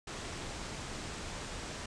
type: low-pass noise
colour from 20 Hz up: pink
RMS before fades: -42 dBFS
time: 0.07-1.86 s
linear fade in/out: 5 ms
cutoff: 8700 Hz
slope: 48 dB/octave
effects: none